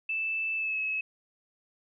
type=tone with pitch glide; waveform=sine; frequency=2638 to 2579 Hz; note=E7 to E7; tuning=+1 to -39 cents; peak=-28 dBFS; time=0.09-1.01 s; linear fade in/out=5 ms; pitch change=-40 cents; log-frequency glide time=0.56-0.79 s; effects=none